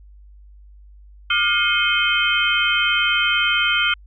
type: tone cluster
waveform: sine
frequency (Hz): 1192 / 1420 / 2151 / 2525 / 3111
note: D6 / F6 / C7 / D#7 / G7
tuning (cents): +25 / +28 / +47 / +25 / -14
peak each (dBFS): -27 / -20 / -24 / -24 / -20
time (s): 1.3-3.94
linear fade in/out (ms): 5
effects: added 50 Hz sine -42 dBFS peak until 4.06 s